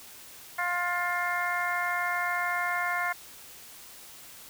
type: harmonic tone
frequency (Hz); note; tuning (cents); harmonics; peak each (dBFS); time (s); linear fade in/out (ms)
353; F4; +19; 2 / 3 / 4 / 5 / 6; -33 / -33 / -33 / -33 / -33; 0.58-3.13; 10
effects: white hiss -48 dBFS RMS until 4.49 s